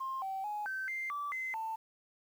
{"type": "tone with pitch steps", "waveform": "sine", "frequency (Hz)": [1060, 771, 837, 1545, 2092, 1159, 2057, 890], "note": ["C6", "G5", "G#5", "G6", "C7", "D6", "C7", "A5"], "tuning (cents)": [22, -29, 13, -26, -1, -23, -30, 20], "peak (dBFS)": -34, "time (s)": [0, 1.76], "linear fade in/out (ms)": 10, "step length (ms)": 220, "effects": ["tanh soft clip ceiling -31 dBFS", "10-bit"]}